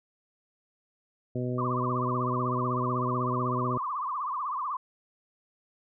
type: harmonic tone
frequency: 124.7 Hz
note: B2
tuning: 17 cents sharp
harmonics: 1 / 2 / 3 / 4 / 5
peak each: -31 / -33 / -35 / -39 / -40 dBFS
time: 1.35-3.78 s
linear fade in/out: 5 ms
type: tone with vibrato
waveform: sine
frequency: 1100 Hz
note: C#6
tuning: 14 cents flat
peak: -29 dBFS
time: 1.58-4.77 s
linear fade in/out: 5 ms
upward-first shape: triangle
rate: 16 Hz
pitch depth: 210 cents each way
effects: none